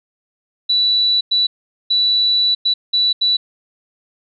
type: tone bursts at uneven times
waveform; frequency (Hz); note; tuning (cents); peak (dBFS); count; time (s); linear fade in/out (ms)
sine; 3951; B7; 0; -12; 6; 0.69-1.21 / 1.31-1.47 / 1.9-2.55 / 2.65-2.74 / 2.93-3.13 / 3.21-3.37; 10
effects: none